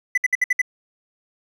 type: tone bursts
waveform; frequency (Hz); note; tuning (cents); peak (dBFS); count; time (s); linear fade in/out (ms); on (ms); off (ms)
triangle; 2000; B6; +21; -13; 6; 0.15-0.617; 5; 27; 61
effects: none